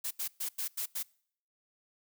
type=noise bursts at uneven times; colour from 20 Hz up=blue; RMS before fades=-35 dBFS; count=6; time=0.04-0.11 / 0.19-0.28 / 0.4-0.49 / 0.58-0.68 / 0.77-0.86 / 0.95-1.03 s; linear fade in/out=10 ms; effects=noise-tail reverb RT60 0.6 s tail -25 dB re dry